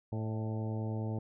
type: harmonic tone with a mistuned harmonic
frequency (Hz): 110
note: A2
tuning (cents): 0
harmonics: 1 / 2 / 3 / 4 / 5 / 6 / 7 / 8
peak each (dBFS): -34 / -40 / -44 / -46 / -48 / -50 / -51 / -52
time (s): 0.12-1.19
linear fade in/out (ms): 5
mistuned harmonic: 6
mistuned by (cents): -41
effects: none